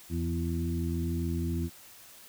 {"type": "harmonic tone with a mistuned harmonic", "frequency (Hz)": 84.2, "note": "E2", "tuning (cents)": 37, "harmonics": [1, 2, 3, 4], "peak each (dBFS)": [-31, -34, -36, -37], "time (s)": [0.09, 1.7], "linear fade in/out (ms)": 50, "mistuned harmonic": 3, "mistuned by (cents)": -17, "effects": ["white hiss -52 dBFS RMS until 2.28 s"]}